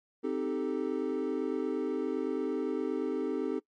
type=chord; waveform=triangle; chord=A half-diminished seventh; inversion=first; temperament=equal; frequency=261.6 / 311.1 / 392 / 440 Hz; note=C4 / Eb4 / G4 / A4; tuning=0 / 0 / 0 / 0 cents; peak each=-33 dBFS; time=0.23-3.6 s; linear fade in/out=20 ms; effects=noise-tail reverb RT60 0.1 s tail -21 dB re dry + MP3 48 kbps